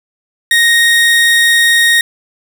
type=tone; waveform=30% pulse; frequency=1864.7 Hz; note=A#6; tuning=in tune; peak=-4 dBFS; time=0.51-2.01 s; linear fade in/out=2 ms; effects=none